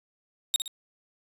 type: tone with echo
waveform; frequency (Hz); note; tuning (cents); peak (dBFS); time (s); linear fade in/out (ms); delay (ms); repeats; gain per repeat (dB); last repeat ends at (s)
sawtooth; 3729; A#7; 0; -17; 0.54-0.56; 0; 59; 2; -8; 0.678
effects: resampled to 32000 Hz